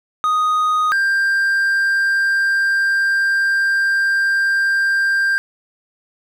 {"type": "tone pair in turn", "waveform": "triangle", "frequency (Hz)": [1244.5, 1587.6], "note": ["D#6", "G6"], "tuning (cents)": [0, 22], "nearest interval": "major third", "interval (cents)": 422, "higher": "second", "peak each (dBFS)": -12, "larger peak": "neither", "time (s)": [[0.24, 0.92], [0.92, 5.38]], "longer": "second", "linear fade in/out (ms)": 0, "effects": []}